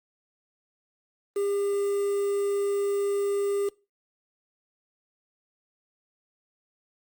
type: tone with quantisation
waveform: triangle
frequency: 402.1 Hz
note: G4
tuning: 44 cents sharp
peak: -22 dBFS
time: 1.36-3.69 s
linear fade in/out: 5 ms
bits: 7
effects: noise-tail reverb RT60 0.3 s tail -23 dB re dry + Opus 32 kbps